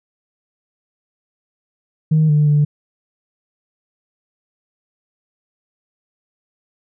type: tone with pitch steps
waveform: sine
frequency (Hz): 156.2 / 149.3 / 147.6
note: D#3 / D3 / D3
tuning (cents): +7 / +29 / +9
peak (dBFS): -9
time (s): 2.11-2.65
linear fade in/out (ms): 10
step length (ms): 180
effects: tanh soft clip ceiling -7 dBFS